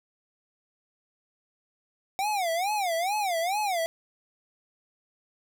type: tone with vibrato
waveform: square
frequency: 748 Hz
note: F#5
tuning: 19 cents sharp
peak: -26 dBFS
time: 2.19-3.86 s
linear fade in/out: 0 ms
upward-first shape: sine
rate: 2.3 Hz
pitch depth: 230 cents each way
effects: none